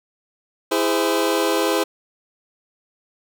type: chord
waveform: sawtooth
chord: E augmented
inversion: none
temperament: just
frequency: 329.6 / 412 / 515 Hz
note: E4 / G#4 / B#4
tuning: 0 / -14 / -28 cents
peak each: -18 dBFS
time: 0.71-1.84 s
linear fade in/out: 10 ms
effects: none